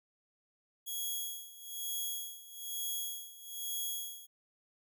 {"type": "tone with tremolo", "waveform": "5% pulse", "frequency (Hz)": 3322, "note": "G#7", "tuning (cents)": 0, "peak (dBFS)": -26, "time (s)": [0.86, 4.27], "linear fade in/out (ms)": 20, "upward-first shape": "sine", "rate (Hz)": 1.1, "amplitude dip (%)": 85, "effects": []}